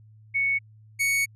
sine / 45% pulse tone pair in turn, 2217 / 2225 Hz, C#7 / C#7, 0 / +6 cents, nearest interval unison, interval 6 cents, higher second, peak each -21 dBFS, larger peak neither, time 0.34-0.59 / 0.99-1.26 s, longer second, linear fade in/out 20 ms, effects added 108 Hz sine -49 dBFS peak until 1.35 s + resampled to 32000 Hz

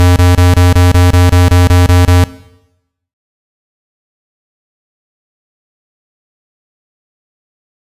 square tone bursts, 89.1 Hz, F2, 35 cents sharp, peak -4 dBFS, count 12, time 0-2.239 s, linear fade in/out 0 ms, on 160 ms, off 29 ms, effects noise-tail reverb RT60 0.9 s tail -18 dB re dry + resampled to 32000 Hz

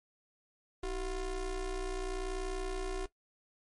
square ring-modulated tone, 174.61 Hz, F3, in tune, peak -32 dBFS, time 0.83-3.06 s, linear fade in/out 5 ms, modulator 205 Hz, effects noise-tail reverb RT60 0.1 s tail -17 dB re dry + MP3 48 kbps

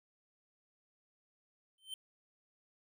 square tone with exponential growth, 3100 Hz, G7, 20 cents flat, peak -38 dBFS, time 1.78-1.94 s, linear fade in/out 2 ms, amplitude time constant 34 ms, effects none

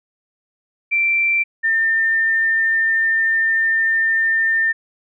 sine tone pair in turn, 2349 / 1803.3 Hz, D7 / A6, 0 / +42 cents, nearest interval perfect fourth, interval 458 cents, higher first, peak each -14 dBFS, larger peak neither, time 0.91-1.44 / 1.63-4.73 s, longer second, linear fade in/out 20 ms, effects none

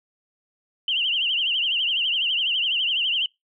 sine tone with vibrato, 2960 Hz, F#7, in tune, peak -20 dBFS, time 0.88-3.26 s, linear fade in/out 2 ms, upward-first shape triangle, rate 12 Hz, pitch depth 160 cents each way, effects noise-tail reverb RT60 0.2 s tail -26 dB re dry

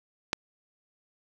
click, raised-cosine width 0.2 ms, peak -8 dBFS, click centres 0.331 s, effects none

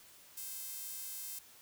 sawtooth tone with high-pass filter, 523.3 Hz, C5, in tune, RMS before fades -44 dBFS, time 0.37-1.39 s, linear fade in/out 5 ms, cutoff 10000 Hz, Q 0.55, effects white hiss -59 dBFS RMS until 1.61 s

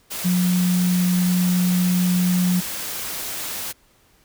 sine tone in noise, 180 Hz, F#3, 47 cents flat, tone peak -16 dBFS, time 0.24-2.61 s, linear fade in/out 20 ms, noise white, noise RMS -29 dBFS, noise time 0.1-3.73 s, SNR +10 dB, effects pink hiss -58 dBFS RMS until 4.24 s

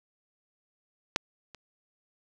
clicks, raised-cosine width 0.2 ms, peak -7 / -28 dBFS, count 2, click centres 1.161 / 1.547 s, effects none

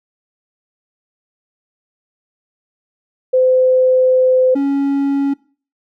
sine / triangle tone pair in turn, 513 / 278.4 Hz, C5 / C#4, -34 / +8 cents, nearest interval major seventh, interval 1058 cents, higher first, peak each -9 / -11 dBFS, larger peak first, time 3.33-4.55 / 4.55-5.34 s, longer first, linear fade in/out 10 ms, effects noise-tail reverb RT60 0.4 s tail -21 dB re dry

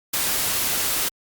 white noise, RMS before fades -23 dBFS, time 0.13-1.09 s, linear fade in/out 10 ms, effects Opus 48 kbps

